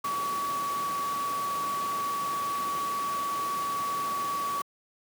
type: tone in noise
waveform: sine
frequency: 1134 Hz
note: C#6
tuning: 39 cents sharp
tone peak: -28 dBFS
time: 0.04-4.62 s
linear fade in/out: 5 ms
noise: pink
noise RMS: -38 dBFS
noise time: 0.04-4.62 s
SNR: +7 dB
effects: high-pass 200 Hz 12 dB/octave